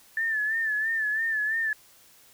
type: tone with vibrato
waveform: sine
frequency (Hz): 1760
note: A6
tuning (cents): 0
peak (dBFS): -24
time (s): 0.17-1.73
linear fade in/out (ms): 2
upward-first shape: sine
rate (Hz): 3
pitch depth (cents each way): 65
effects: white hiss -56 dBFS RMS until 2.33 s

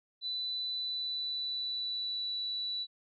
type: tone with pitch glide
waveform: sine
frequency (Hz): 3988 to 3949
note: B7 to B7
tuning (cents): +16 to -1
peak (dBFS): -33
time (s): 0.21-2.87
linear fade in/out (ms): 50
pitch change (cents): -17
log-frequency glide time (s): 0.72-2.32
effects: none

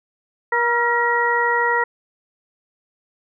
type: harmonic tone with a mistuned harmonic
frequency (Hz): 475.9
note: A#4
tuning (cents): +36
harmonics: 1 / 2 / 3 / 4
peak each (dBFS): -23 / -20 / -24 / -20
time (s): 0.52-1.84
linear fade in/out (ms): 5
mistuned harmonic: 3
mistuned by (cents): -53
effects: none

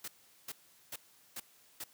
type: noise bursts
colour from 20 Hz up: white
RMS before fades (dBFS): -42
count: 5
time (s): 0.04-1.84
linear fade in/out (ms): 5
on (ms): 40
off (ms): 400
effects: white hiss -64 dBFS RMS until 1.93 s + high-pass 80 Hz 12 dB/octave

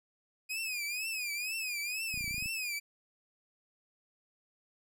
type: tone with vibrato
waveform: sawtooth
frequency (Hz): 2489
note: D#7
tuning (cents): 0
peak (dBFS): -31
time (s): 0.49-2.8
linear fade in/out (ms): 20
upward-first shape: triangle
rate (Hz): 2.1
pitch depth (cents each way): 150
type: clicks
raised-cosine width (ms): 5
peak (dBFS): -33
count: 10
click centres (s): 2.142 / 2.176 / 2.209 / 2.243 / 2.279 / 2.31 / 2.344 / 2.381 / 2.425 / 2.459
effects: none

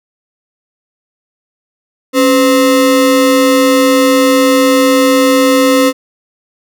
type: ring-modulated tone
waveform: square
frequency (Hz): 392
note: G4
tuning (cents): 0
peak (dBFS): -4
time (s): 2.13-5.93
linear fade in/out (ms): 50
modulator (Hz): 118
effects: none

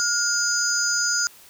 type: tone cluster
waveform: sine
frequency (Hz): 1422 / 4943 / 6330 / 6940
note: F6 / D#8 / G8 / A8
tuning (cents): +31 / -12 / +16 / -25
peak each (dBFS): -24 / -26 / -26 / -26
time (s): 0-1.27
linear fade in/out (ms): 0
effects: white hiss -49 dBFS RMS until 1.49 s

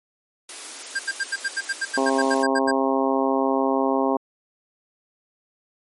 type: high-pass noise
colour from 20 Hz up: white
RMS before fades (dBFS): -36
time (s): 0.49-2.43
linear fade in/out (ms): 2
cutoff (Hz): 250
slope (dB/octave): 96
type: tone bursts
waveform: square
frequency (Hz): 1595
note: G6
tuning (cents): +30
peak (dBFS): -22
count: 15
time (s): 0.95-2.715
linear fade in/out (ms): 10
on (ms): 43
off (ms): 80
type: harmonic tone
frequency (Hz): 134.3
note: C3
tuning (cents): +46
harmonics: 2 / 3 / 4 / 5 / 6 / 7 / 8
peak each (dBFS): -23 / -25 / -26 / -27 / -28 / -28 / -29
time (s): 1.97-4.17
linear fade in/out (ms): 5
effects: MP3 48 kbps

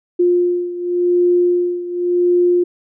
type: beating tone pair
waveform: sine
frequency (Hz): 353.2 / 354.1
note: F4 / F4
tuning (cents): +20 / +24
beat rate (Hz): 0.9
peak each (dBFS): -14 / -18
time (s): 0.19-2.64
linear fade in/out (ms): 10
effects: none

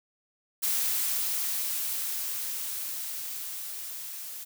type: noise with level ramp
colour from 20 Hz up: blue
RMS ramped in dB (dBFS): -27 to -40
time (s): 0.62-4.45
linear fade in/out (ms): 20
effects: none

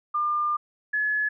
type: tone pair in turn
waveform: sine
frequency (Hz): 1200 / 1704.9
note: D6 / G#6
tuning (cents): +37 / +45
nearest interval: tritone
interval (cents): 608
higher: second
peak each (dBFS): -22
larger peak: neither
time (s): 0.14-0.57 / 0.93-1.29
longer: first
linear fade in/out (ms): 10
effects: none

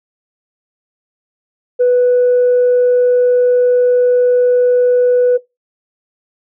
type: tone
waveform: sine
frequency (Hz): 493.9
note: B4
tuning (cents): 0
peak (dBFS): -6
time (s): 1.79-5.38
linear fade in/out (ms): 20
effects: noise-tail reverb RT60 0.2 s tail -20 dB re dry + tanh soft clip ceiling -5 dBFS

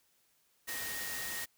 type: tone in noise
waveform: sine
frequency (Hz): 1865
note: A#6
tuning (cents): 0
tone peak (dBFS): -42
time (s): 0.67-1.46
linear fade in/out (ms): 20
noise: white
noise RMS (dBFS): -40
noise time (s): 0.67-1.46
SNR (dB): -5
effects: white hiss -72 dBFS RMS until 1.57 s

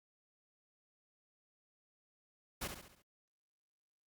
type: noise with echo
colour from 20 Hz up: pink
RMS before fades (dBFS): -40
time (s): 2.61-2.68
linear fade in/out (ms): 10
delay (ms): 69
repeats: 5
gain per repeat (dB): -6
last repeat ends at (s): 3.025
effects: Opus 48 kbps

